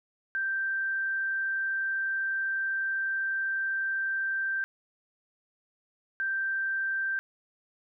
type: tone pair in turn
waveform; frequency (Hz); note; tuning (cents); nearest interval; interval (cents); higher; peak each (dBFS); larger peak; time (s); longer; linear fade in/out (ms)
sine; 1568 / 1568; G6 / G6; 0 / 0; unison; 0; neither; -27; neither; 0.35-4.64 / 6.2-7.19; first; 0
effects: none